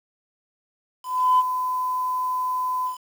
sine tone with ADSR envelope, 1011 Hz, B5, 40 cents sharp, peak -12 dBFS, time 1.03-2.98 s, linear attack 360 ms, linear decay 32 ms, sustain -10 dB, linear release 120 ms, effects tanh soft clip ceiling -10 dBFS + 7-bit

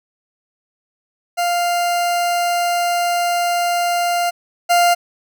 40% pulse tone pair in turn, 698.5 / 698.5 Hz, F5 / F5, 0 / 0 cents, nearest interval unison, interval 0 cents, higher neither, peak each -15 / -10 dBFS, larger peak second, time 1.37-4.31 / 4.69-4.95 s, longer first, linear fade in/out 20 ms, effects none

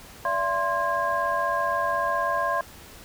sine tone cluster, 579 / 675 / 1049 / 1629 Hz, D5 / E5 / C6 / G#6, -25 / +41 / +4 / -34 cents, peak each -31 / -28 / -25 / -30 dBFS, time 0.25-2.61 s, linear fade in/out 2 ms, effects pink hiss -46 dBFS RMS until 3.04 s

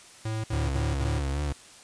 square tone bursts, 110 Hz, A2, in tune, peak -29 dBFS, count 4, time 0.25-1.19 s, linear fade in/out 5 ms, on 190 ms, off 60 ms
35% pulse tone with vibrato, 71 Hz, C#2, 42 cents sharp, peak -25 dBFS, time 0.52-1.53 s, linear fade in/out 10 ms, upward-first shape sine, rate 3.6 Hz, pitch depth 69 cents each way
effects white hiss -50 dBFS RMS until 1.83 s + resampled to 22050 Hz

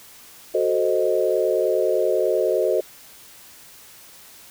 sine chord, F# diminished seventh, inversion none, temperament equal, 370 / 440 / 523.3 / 622.3 Hz, F#4 / A4 / C5 / Eb5, 0 / 0 / 0 / 0 cents, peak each -23 dBFS, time 0.54-2.81 s, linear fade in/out 10 ms, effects white hiss -46 dBFS RMS until 4.5 s

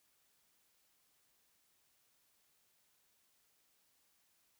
silence, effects white hiss -75 dBFS RMS until 4.59 s

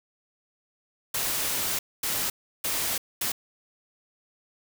white noise bursts at uneven times, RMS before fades -28 dBFS, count 4, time 1.14-1.79 / 2.03-2.3 / 2.64-2.98 / 3.21-3.32 s, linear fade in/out 5 ms, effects none

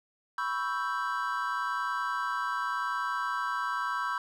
triangle chord, C# half-diminished seventh, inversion third, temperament equal, 987.8 / 1108.7 / 1318.5 / 1568 Hz, B5 / C#6 / E6 / G6, 0 / 0 / 0 / 0 cents, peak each -33 dBFS, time 0.38-4.18 s, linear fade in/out 2 ms, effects none

